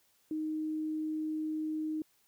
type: tone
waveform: sine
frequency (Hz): 311.1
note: D#4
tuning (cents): 0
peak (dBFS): -32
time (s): 0.31-2.02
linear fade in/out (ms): 2
effects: white hiss -70 dBFS RMS until 2.27 s